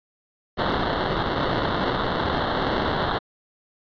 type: noise with sample-and-hold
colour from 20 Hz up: violet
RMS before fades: -24 dBFS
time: 0.57-3.19 s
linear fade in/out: 20 ms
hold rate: 2450 Hz
effects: resampled to 11025 Hz